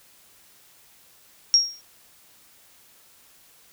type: tone with exponential decay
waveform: sine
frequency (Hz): 5588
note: F8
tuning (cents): 0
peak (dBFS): -10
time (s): 1.54-1.81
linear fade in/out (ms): 0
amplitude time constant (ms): 58
effects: white hiss -55 dBFS RMS until 3.72 s